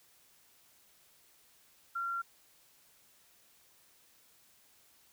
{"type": "tone", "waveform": "sine", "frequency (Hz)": 1375, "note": "F6", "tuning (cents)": -27, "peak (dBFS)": -33, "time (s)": [1.95, 2.22], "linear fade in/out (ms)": 10, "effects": ["white hiss -65 dBFS RMS until 5.12 s"]}